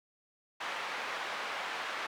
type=band-pass noise; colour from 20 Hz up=pink; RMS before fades=-38 dBFS; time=0.6-2.07 s; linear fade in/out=10 ms; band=850 to 2600 Hz; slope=12 dB/octave; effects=none